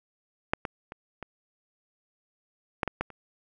clicks, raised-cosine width 0.5 ms, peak -8 / -16 / -24 / -22 / -10 / -13 / -13 / -30 dBFS, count 8, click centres 0.535 / 0.652 / 0.921 / 1.227 / 2.832 / 2.877 / 3.01 / 3.103 s, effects none

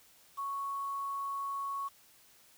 sine tone with quantisation, 1108.7 Hz, C#6, in tune, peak -34 dBFS, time 0.37-1.89 s, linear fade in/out 20 ms, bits 9, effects white hiss -62 dBFS RMS until 2.57 s

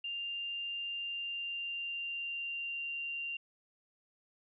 sine tone with pitch glide, 2794 to 2775 Hz, F7 to F7, 0 to -12 cents, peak -36 dBFS, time 0.04-3.37 s, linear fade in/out 5 ms, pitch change -12 cents, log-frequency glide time 0.88-2.82 s, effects none

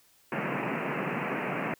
pink band-pass noise, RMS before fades -32 dBFS, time 0.32-1.74 s, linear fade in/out 2 ms, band 130 to 2700 Hz, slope 96 dB/octave, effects white hiss -63 dBFS RMS until 1.79 s

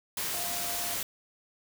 sine tone in noise, 698.5 Hz, F5, in tune, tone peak -40 dBFS, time 0.34-0.94 s, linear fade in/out 2 ms, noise white, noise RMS -33 dBFS, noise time 0.17-1.03 s, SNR -10 dB, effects none

